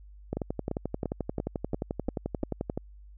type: two click trains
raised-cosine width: 2 ms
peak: -17 / -17 dBFS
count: 8 / 28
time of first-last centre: 0.37-2.775 / 0.33-2.698 s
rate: 2.91 / 11.4 Hz
effects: added 50 Hz sine -47 dBFS peak until 3.17 s